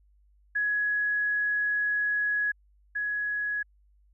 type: tone pair in turn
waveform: sine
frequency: 1677 / 1677 Hz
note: G#6 / G#6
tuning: +16 / +16 cents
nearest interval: unison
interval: 0 cents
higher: neither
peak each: -24 / -27 dBFS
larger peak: first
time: 0.55-2.52 / 2.95-3.63 s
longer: first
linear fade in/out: 10 ms
effects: added 50 Hz sine -59 dBFS peak until 4.13 s